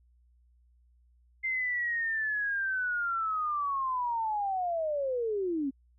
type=linear sweep; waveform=sine; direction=down; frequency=2093 to 260 Hz; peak=-28 dBFS; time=1.43-5.71 s; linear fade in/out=20 ms; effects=added 60 Hz sine -61 dBFS peak until 5.98 s